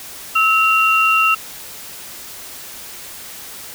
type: tone pair together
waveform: sine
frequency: 1300 / 2755 Hz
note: E6 / F7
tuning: -24 / -24 cents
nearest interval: octave + minor second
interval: 1300 cents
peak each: -14 dBFS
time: 0.35-1.35 s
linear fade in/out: 10 ms
effects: white hiss -34 dBFS RMS until 3.74 s